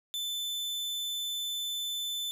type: tone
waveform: 40% pulse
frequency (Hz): 3520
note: A7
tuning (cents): 0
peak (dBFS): -31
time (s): 0.14-2.31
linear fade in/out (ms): 0
effects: none